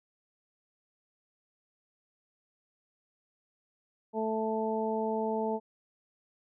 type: harmonic tone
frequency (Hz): 220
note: A3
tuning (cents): 0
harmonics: 1 / 2 / 3 / 4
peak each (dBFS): -34 / -32 / -36 / -35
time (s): 4.13-5.6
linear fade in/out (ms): 50
effects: none